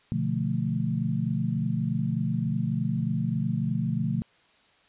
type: chord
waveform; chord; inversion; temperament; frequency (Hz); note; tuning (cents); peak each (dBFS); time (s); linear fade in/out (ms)
sine; B half-diminished seventh; none; equal; 123.47 / 146.83 / 174.61 / 220; B2 / D3 / F3 / A3; 0 / 0 / 0 / 0; -30; 0.12-4.22; 0
effects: white hiss -61 dBFS RMS until 4.88 s + resampled to 8000 Hz